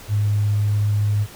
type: tone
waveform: sine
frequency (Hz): 103.83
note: G#2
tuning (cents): 0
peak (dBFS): -16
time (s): 0.08-1.27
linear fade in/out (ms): 50
effects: pink hiss -41 dBFS RMS until 1.35 s